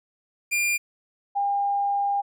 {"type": "tone pair in turn", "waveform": ["45% pulse", "sine"], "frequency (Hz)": [2400, 804.1], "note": ["D7", "G5"], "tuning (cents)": [37, 44], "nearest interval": "octave + perfect fifth", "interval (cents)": 1893, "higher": "first", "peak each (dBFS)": -21, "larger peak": "neither", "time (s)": [[0.51, 0.78], [1.35, 2.22]], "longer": "second", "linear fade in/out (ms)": 20, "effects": []}